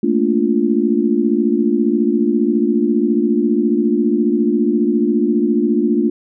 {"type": "chord", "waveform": "sine", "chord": "Bb major seventh", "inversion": "third", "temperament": "just", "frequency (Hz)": [218.5, 233.1, 291.4, 349.6], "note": ["A3", "Bb3", "D4", "F4"], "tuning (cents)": [-12, 0, -13, 2], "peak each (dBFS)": -18, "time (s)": [0.03, 6.1], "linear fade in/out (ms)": 5, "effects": []}